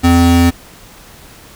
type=tone pair together; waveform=square; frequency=85.76 / 257 Hz; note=F2 / C4; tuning=-31 / -31 cents; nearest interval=octave + perfect fifth; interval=1900 cents; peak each=-11 dBFS; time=0.03-0.51 s; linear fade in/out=20 ms; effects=pink hiss -39 dBFS RMS until 1.55 s